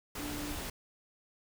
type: tone in noise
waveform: sine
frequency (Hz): 293.7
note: D4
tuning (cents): 0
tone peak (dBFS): -40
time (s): 0.19-0.55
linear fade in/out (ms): 5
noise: pink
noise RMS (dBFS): -40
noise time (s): 0.15-0.7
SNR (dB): -3
effects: none